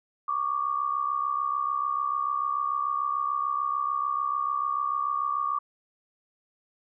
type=tone pair together; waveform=sine; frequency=1124 / 1190.8 Hz; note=C#6 / D6; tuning=+24 / +24 cents; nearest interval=minor second; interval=100 cents; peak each=-28 dBFS; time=0.28-5.59 s; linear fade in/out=5 ms; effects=none